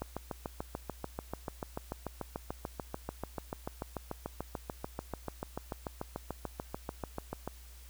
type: click train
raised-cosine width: 1 ms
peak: -22 dBFS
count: 52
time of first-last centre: 0.02-7.476 s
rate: 6.84 Hz
effects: added 60 Hz sine -50 dBFS peak until 7.89 s + white hiss -58 dBFS RMS until 7.89 s